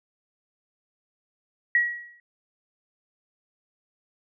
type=tone with exponential decay; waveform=sine; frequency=1915 Hz; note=A#6; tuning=46 cents sharp; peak=-15 dBFS; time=1.75-2.2 s; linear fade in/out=2 ms; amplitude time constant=97 ms; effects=none